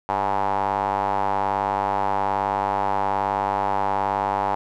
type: tone with band-pass filter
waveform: square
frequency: 49.41 Hz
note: G1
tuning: 14 cents sharp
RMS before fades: -23 dBFS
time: 0.09-4.55 s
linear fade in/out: 0 ms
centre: 870 Hz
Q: 5
effects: none